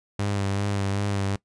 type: tone with vibrato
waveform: sawtooth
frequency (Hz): 99.9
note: G2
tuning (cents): +33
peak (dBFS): -20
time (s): 0.19-1.36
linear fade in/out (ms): 5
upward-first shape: sine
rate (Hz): 2.6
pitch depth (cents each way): 30
effects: noise-tail reverb RT60 0.1 s tail -21 dB re dry + resampled to 22050 Hz